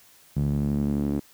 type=tone with band-pass filter sweep; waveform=sawtooth; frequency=71.6 Hz; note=D2; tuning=43 cents flat; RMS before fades=-25 dBFS; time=0.36-1.2 s; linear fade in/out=10 ms; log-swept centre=160 to 270 Hz; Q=2.8; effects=white hiss -55 dBFS RMS until 1.33 s